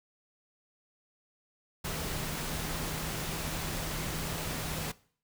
sine tone in noise, 158.4 Hz, D#3, 31 cents sharp, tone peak -41 dBFS, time 1.84-4.92 s, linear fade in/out 10 ms, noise pink, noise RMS -36 dBFS, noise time 1.84-4.92 s, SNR -8 dB, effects noise-tail reverb RT60 0.5 s tail -20 dB re dry

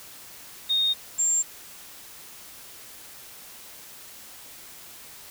sine tone pair in turn, 3700 / 7368 Hz, A#7 / A#8, -14 / -21 cents, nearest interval octave, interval 1193 cents, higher second, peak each -20 dBFS, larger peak neither, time 0.69-0.94 / 1.18-1.43 s, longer neither, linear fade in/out 20 ms, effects white hiss -45 dBFS RMS until 5.3 s

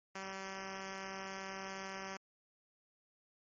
5% pulse tone, 192.5 Hz, G3, 31 cents flat, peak -31 dBFS, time 0.15-2.17 s, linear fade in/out 5 ms, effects MP3 32 kbps

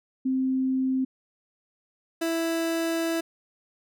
sine / 30% pulse tone pair in turn, 261.6 / 330.1 Hz, C4 / E4, 0 / +2 cents, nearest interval major third, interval 402 cents, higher second, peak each -22 dBFS, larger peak neither, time 0.25-1.05 / 2.21-3.21 s, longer second, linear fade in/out 10 ms, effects none

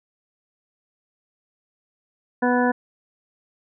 harmonic tone, 246.9 Hz, B3, in tune, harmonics 1 / 2 / 3 / 4 / 6 / 7, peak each -20 / -23 / -25 / -26 / -28 / -28 dBFS, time 2.42-2.72 s, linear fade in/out 10 ms, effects none

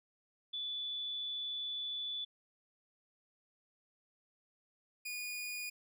sine / sawtooth tone pair in turn, 3467 / 2452 Hz, A7 / D#7, -26 / -26 cents, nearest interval tritone, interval 600 cents, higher first, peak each -37 / -36 dBFS, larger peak second, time 0.53-2.25 / 5.05-5.7 s, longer first, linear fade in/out 10 ms, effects none

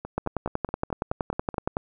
two click trains, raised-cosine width 1 ms, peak -11 / -20 dBFS, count 18 / 8, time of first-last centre 0.18-1.769 / 0.05-1.543 s, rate 10.7 / 4.69 Hz, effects none

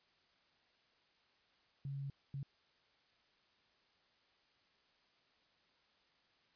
sine tone bursts at uneven times, 138.59 Hz, C#3, in tune, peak -40 dBFS, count 2, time 1.85-2.1 / 2.34-2.43 s, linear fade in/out 2 ms, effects white hiss -73 dBFS RMS until 6.55 s + resampled to 11025 Hz

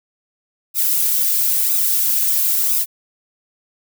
violet noise with flanger, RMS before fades -17 dBFS, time 0.74-2.86 s, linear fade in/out 50 ms, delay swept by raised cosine 0.79 to 5.59 ms, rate 1 Hz, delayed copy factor +0.9, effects none

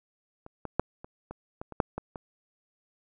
clicks, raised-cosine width 1 ms, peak -30 / -21 / -9 / -28 / -25 / -23 / -27 / -8 / -19 / -24 dBFS, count 10, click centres 0.464 / 0.653 / 0.796 / 1.045 / 1.31 / 1.615 / 1.723 / 1.802 / 1.98 / 2.158 s, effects none

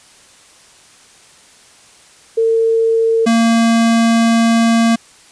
sine / square tone pair in turn, 452.5 / 229.3 Hz, A4 / A#3, +48 / -28 cents, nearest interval octave, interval 1176 cents, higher first, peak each -10 dBFS, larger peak neither, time 2.37-3.26 / 3.26-4.96 s, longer second, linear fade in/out 10 ms, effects white hiss -45 dBFS RMS until 5.31 s + resampled to 22050 Hz

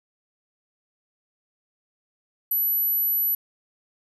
sine tone, 11840 Hz, F#9, in tune, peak -20 dBFS, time 2.51-3.35 s, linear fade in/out 5 ms, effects none

